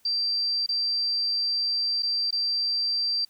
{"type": "tone with dropouts", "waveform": "sine", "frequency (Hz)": 4699, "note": "D8", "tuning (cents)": 0, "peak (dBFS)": -23, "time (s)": [0.05, 3.25], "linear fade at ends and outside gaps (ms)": 5, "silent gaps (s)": [[0.663, 0.689], [2.024, 2.03], [2.308, 2.326]], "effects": ["white hiss -63 dBFS RMS until 3.29 s"]}